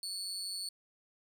30% pulse tone with amplitude modulation, 4435 Hz, C#8, in tune, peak -31 dBFS, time 0.03-0.69 s, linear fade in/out 2 ms, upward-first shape sine, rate 188 Hz, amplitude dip 75%, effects none

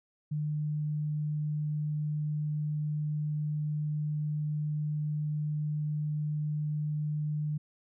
sine tone, 150.6 Hz, D3, 44 cents sharp, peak -29 dBFS, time 0.31-7.58 s, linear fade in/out 10 ms, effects none

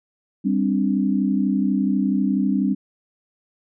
sine chord, G suspended fourth, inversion none, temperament equal with one note detuned, 197.36 / 261.6 / 293.7 Hz, G3 / C4 / D4, +12 / 0 / 0 cents, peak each -20 / -22 / -24 dBFS, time 0.44-2.75 s, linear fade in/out 20 ms, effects none

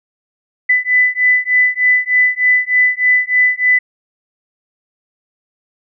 sine beating tone pair, 1996 / 1999.3 Hz, B6 / B6, +18 / +21 cents, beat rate 3.3 Hz, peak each -13 dBFS, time 0.69-3.79 s, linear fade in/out 10 ms, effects none

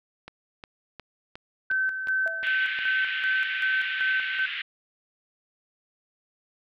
click train, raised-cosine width 0.3 ms, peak -24 dBFS, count 8, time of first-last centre 0.28-2.789 s, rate 2.79 Hz
sine tone with tremolo, 1537 Hz, G6, 35 cents flat, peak -22 dBFS, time 1.7-4.46 s, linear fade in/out 5 ms, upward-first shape square, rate 2.6 Hz, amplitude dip 55%
sine tone with exponential decay, 658 Hz, E5, 3 cents flat, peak -31 dBFS, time 2.26-2.66 s, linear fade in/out 1 ms, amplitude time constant 85 ms
white band-pass noise, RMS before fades -33 dBFS, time 2.43-4.62 s, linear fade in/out 5 ms, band 1500 to 3200 Hz, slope 48 dB/octave
effects none

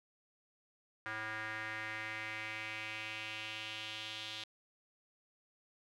square tone with band-pass filter sweep, 109 Hz, A2, 16 cents flat, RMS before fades -43 dBFS, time 1.06-4.44 s, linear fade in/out 0 ms, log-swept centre 1600 to 3500 Hz, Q 3.3, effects none

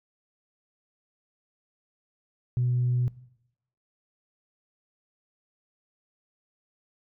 sine tone, 123.47 Hz, B2, in tune, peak -21 dBFS, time 2.57-3.08 s, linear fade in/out 0 ms, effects noise-tail reverb RT60 0.8 s tail -20 dB re dry + tanh soft clip ceiling -18 dBFS

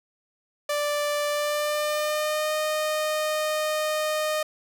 sawtooth tone with pitch glide, 587.3 to 615.1 Hz, D5 to D#5, 0 to -20 cents, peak -20 dBFS, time 0.69-4.43 s, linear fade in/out 5 ms, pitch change +80 cents, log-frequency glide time 1.29-2.54 s, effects none

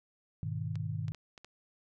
sine chord, G# minor, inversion none, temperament equal with one note detuned, 102.28 / 123.47 / 155.56 Hz, G#2 / B2 / D#3, -26 / 0 / 0 cents, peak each -37 / -39 / -37 dBFS, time 0.43-1.12 s, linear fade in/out 0 ms
clicks, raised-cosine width 0.2 ms, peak -32 dBFS, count 5, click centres 0.756 / 1.082 / 1.147 / 1.378 / 1.446 s
effects none

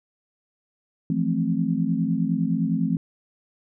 sine chord, F major seventh, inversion third, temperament equal with one note detuned, 164.81 / 174.61 / 217.3 / 261.6 Hz, E3 / F3 / A3 / C4, 0 / 0 / -21 / 0 cents, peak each -26 dBFS, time 1.1-2.97 s, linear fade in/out 2 ms, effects none

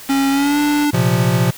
click train, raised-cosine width 0.3 ms, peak -14 dBFS, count 100, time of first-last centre 0.09-0.846 s, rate 131 Hz
square tone with pitch glide, 273.9 to 293.6 Hz, C#4 to D4, -21 to 0 cents, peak -14 dBFS, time 0.09-0.91 s, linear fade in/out 10 ms, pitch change +121 cents, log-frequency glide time 0.31-0.59 s
square chord, Bb suspended second, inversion none, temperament equal, 116.54 / 130.81 / 174.61 Hz, Bb2 / C3 / F3, 0 / 0 / 0 cents, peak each -18 dBFS, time 0.93-1.51 s, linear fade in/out 10 ms
effects white hiss -36 dBFS RMS until 1.57 s

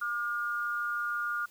sine tone pair together, 1200 / 1426.1 Hz, D6 / F6, +37 / +36 cents, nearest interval minor third, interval 299 cents, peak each -35 / -31 dBFS, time 0.01-1.46 s, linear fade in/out 10 ms, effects white hiss -59 dBFS RMS until 1.5 s

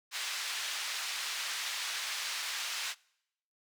white band-pass noise, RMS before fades -37 dBFS, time 0.11-2.95 s, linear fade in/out 50 ms, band 1300 to 4900 Hz, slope 12 dB/octave, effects noise-tail reverb RT60 0.8 s tail -25 dB re dry

